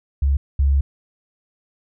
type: tone pair in turn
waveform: sine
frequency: 69.3 / 69.3 Hz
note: C#2 / C#2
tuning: 0 / 0 cents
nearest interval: unison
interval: 0 cents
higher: neither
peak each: -14 / -13 dBFS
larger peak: second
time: 0.22-0.37 / 0.59-0.81 s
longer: second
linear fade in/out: 5 ms
effects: none